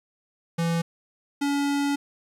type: tone pair in turn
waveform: square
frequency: 167.6 / 283.7 Hz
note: E3 / C#4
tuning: +29 / +40 cents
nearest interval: major sixth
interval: 911 cents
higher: second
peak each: -23 dBFS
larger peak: neither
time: 0.58-0.82 / 1.41-1.96 s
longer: second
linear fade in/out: 10 ms
effects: low-pass 11000 Hz 12 dB/octave + 10-bit